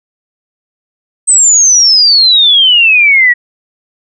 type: exponential sweep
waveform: sine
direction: down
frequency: 8300 to 1900 Hz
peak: -3 dBFS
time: 1.27-3.34 s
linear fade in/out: 20 ms
effects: none